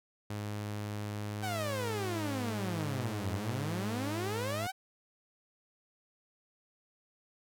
sawtooth tone with pitch glide, 104.3 to 104.96 Hz, G#2 to G#2, +8 to +19 cents, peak -32 dBFS, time 0.3-4.67 s, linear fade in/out 5 ms, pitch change +11 cents, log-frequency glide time 1.26-1.79 s
sawtooth exponential two-way sweep, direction down then up, 784 to 88.5 to 784 Hz, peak -31 dBFS, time 1.42-4.72 s, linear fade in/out 20 ms, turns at 3.31 s
effects none

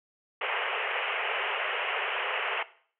white band-pass noise, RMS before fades -31 dBFS, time 0.41-2.63 s, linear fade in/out 5 ms, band 400 to 3000 Hz, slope 96 dB/octave, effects noise-tail reverb RT60 0.5 s tail -17 dB re dry

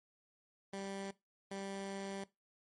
15% pulse tone bursts at uneven times, 196 Hz, G3, in tune, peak -35 dBFS, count 2, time 0.73-1.11 / 1.51-2.24 s, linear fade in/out 5 ms, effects noise-tail reverb RT60 0.2 s tail -19 dB re dry + MP3 48 kbps

